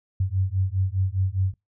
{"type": "beating tone pair", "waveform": "sine", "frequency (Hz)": [92.5, 97.4], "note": ["F#2", "G2"], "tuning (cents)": [0, -11], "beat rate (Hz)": 4.9, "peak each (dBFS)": -24, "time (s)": [0.2, 1.54], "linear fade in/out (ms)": 5, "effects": ["noise-tail reverb RT60 0.2 s tail -26 dB re dry"]}